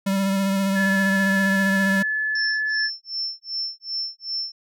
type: tone with vibrato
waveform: square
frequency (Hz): 194.9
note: G3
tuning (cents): -10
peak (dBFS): -20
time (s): 0.06-2.03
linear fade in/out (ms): 10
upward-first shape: triangle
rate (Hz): 15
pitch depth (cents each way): 28
type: tone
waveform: sine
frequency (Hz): 1726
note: A6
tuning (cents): -34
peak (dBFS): -21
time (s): 0.74-2.9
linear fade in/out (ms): 50
type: tone with tremolo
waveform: sine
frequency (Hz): 5360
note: E8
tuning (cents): +28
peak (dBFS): -23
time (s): 2.35-4.52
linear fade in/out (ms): 5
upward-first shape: sine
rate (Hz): 2.6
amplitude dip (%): 100
effects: none